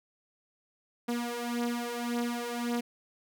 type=beating tone pair; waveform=sawtooth; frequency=237.7 / 239.5 Hz; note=A#3 / A#3; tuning=+34 / +47 cents; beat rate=1.8 Hz; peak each=-31 / -29 dBFS; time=1.08-2.81 s; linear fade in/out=10 ms; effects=none